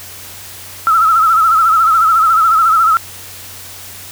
sine tone with vibrato, 1313 Hz, E6, 7 cents flat, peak -7 dBFS, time 0.87-2.97 s, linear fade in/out 0 ms, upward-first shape sine, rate 14 Hz, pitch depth 73 cents each way, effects added 93 Hz sine -41 dBFS peak until 4.11 s + white hiss -32 dBFS RMS until 4.11 s

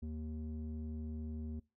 square tone with low-pass filter, 77.78 Hz, D#2, in tune, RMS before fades -42 dBFS, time 0.02-1.6 s, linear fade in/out 10 ms, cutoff 270 Hz, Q 2.3, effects noise-tail reverb RT60 0.3 s tail -23 dB re dry

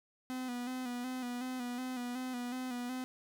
45% pulse tone with vibrato, 249.9 Hz, B3, 21 cents sharp, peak -37 dBFS, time 0.3-3.04 s, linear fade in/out 0 ms, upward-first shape square, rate 2.7 Hz, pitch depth 40 cents each way, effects none

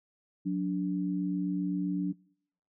sine tone pair together, 182.27 / 290 Hz, F#3 / D4, -26 / -22 cents, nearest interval minor sixth, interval 804 cents, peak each -30 / -31 dBFS, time 0.45-2.13 s, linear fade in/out 20 ms, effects noise-tail reverb RT60 0.7 s tail -25 dB re dry

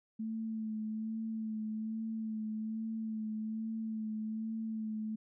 sine tone with vibrato, 219.6 Hz, A3, 3 cents flat, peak -35 dBFS, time 0.19-5.16 s, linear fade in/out 10 ms, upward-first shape sine, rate 1.2 Hz, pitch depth 26 cents each way, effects none

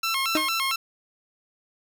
15% pulse tone with vibrato, 1200 Hz, D6, 37 cents sharp, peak -17 dBFS, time 0.03-0.76 s, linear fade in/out 5 ms, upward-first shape square, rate 4.4 Hz, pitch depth 190 cents each way
30% pulse tone with exponential decay, 311.1 Hz, D#4, in tune, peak -16 dBFS, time 0.35-0.52 s, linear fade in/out 2 ms, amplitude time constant 35 ms
effects none

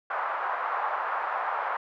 white band-pass noise, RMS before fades -30 dBFS, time 0.1-1.77 s, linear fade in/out 5 ms, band 700 to 1300 Hz, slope 24 dB/octave, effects none

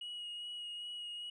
sine tone with vibrato, 2896 Hz, F#7, 38 cents flat, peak -39 dBFS, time 0.01-1.3 s, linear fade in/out 5 ms, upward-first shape sine, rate 2.5 Hz, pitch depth 14 cents each way, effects tanh soft clip ceiling -40 dBFS

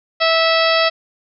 harmonic tone, 654 Hz, E5, 14 cents flat, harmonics 1 / 2 / 3 / 4 / 5 / 6 / 7 / 8, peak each -16 / -19 / -21 / -22 / -23 / -24 / -24 / -25 dBFS, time 0.2-0.9 s, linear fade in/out 20 ms, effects none

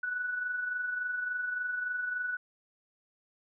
sine tone with amplitude modulation, 1480 Hz, F#6, in tune, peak -29 dBFS, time 0.03-2.37 s, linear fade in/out 5 ms, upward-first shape sine, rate 23.5 Hz, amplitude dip 45%, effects none

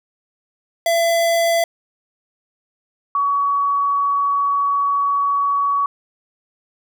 square / sine tone pair in turn, 673 / 1128.6 Hz, E5 / C#6, +36 / +31 cents, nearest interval major sixth, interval 895 cents, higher second, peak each -15 dBFS, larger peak neither, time 0.86-1.64 / 3.15-5.86 s, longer second, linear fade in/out 2 ms, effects none

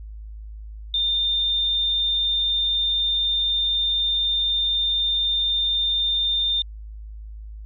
sine tone, 3612 Hz, A7, 45 cents sharp, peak -19 dBFS, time 0.94-6.62 s, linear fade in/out 2 ms, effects added 53 Hz sine -34 dBFS peak until 7.65 s

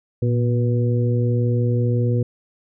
harmonic tone with a mistuned harmonic, 121.6 Hz, B2, 26 cents flat, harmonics 1 / 2 / 3 / 4, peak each -17 / -26 / -28 / -27 dBFS, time 0.22-2.23 s, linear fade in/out 5 ms, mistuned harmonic 1, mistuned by -60 cents, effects none

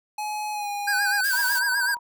square tone with pitch glide, 845 to 817.2 Hz, G#5 to G#5, +30 to -28 cents, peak -28 dBFS, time 0.18-1.21 s, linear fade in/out 5 ms, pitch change -58 cents, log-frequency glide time 0.52-0.69 s
square tone with vibrato, 1568 Hz, G6, in tune, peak -22 dBFS, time 0.87-1.95 s, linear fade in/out 10 ms, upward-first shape sine, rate 8 Hz, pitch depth 83 cents each way
blue noise, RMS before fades -31 dBFS, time 1.23-1.6 s, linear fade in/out 20 ms
sine tone with tremolo, 958 Hz, A#5, 47 cents sharp, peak -29 dBFS, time 1.33-1.99 s, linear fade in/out 5 ms, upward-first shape square, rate 18 Hz, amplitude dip 65%
effects none

